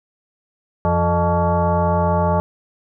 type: tone with frequency modulation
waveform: sine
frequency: 349.2 Hz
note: F4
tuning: in tune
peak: -14 dBFS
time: 0.85-2.4 s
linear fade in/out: 0 ms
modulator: 261 Hz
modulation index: 2.6
effects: none